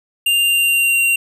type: tone with pitch glide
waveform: square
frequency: 2794 to 2759 Hz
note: F7 to F7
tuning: 0 to -22 cents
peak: -13 dBFS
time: 0.26-1.16 s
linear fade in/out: 5 ms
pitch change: -22 cents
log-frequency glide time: 0.41-1 s
effects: none